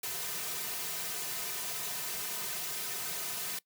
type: noise with comb filter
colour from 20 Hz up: white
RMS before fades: -37 dBFS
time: 0.03-3.59 s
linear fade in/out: 5 ms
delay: 3.6 ms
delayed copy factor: -0.85
effects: noise-tail reverb RT60 0.1 s tail -21 dB re dry + high-pass 150 Hz 12 dB/octave